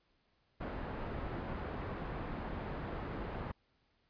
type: low-pass noise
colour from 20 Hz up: pink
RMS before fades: -41 dBFS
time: 0.6-3.52 s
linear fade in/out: 10 ms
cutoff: 1400 Hz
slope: 12 dB/octave
effects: pink hiss -75 dBFS RMS until 4.09 s + resampled to 11025 Hz